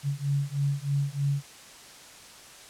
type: beating tone pair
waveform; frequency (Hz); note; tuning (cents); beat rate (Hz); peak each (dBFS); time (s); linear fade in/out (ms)
sine; 139.5 / 142.7; C#3 / D3; +11 / -49; 3.2; -28 / -28; 0.03-1.43; 50
effects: white hiss -48 dBFS RMS until 2.69 s + low-pass 9000 Hz 12 dB/octave

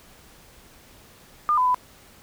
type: tone with pitch steps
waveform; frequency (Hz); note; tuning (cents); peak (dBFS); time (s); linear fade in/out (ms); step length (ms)
sine; 1208 / 1006 / 999; D6 / B5 / B5; +48 / +32 / +20; -17; 1.49-1.745; 0; 85
effects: pink hiss -51 dBFS RMS until 2.22 s

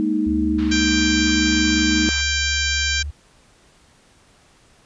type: chord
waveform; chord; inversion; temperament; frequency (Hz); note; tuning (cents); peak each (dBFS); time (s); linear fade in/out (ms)
sine; Ab suspended second; none; equal; 207.7 / 233.1 / 311.1; Ab3 / Bb3 / Eb4; 0 / 0 / 0; -24 / -24 / -19; 0-2.09; 0
type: tone with pitch glide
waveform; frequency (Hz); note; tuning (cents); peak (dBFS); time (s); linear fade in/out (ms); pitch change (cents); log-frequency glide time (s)
sine; 73.2 to 72.74; D2 to D2; -5 to -16; -25; 0.26-3.11; 10; -11; 2.48-2.75
type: band-pass noise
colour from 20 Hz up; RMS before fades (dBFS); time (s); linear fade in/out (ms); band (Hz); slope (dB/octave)
pink; -39; 0.58-2.22; 10; 930 to 4300; 24
type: harmonic tone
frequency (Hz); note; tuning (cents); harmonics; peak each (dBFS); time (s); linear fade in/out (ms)
787; G5; +7; 2 / 3 / 4 / 5 / 6 / 7 / 8 / 9; -24 / -26 / -27 / -28 / -29 / -29 / -30 / -31; 0.71-3.03; 10
effects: pink hiss -54 dBFS RMS until 4.85 s + resampled to 22050 Hz

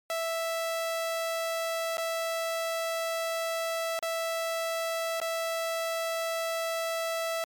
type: tone with dropouts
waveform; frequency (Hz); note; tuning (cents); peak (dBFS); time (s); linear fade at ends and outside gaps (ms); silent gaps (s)
sawtooth; 659.3; E5; 0; -25; 0.1-7.44; 1; 1.971-1.98 / 3.991-4.026 / 5.201-5.215
effects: MP3 96 kbps

